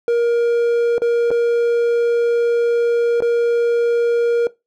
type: tone with dropouts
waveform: triangle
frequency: 471.3 Hz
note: A#4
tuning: 19 cents sharp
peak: -11 dBFS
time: 0.08-4.47 s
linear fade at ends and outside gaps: 1 ms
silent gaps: 0.981-1.019 / 1.306-1.313 / 3.205-3.222 s
effects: noise-tail reverb RT60 0.2 s tail -19 dB re dry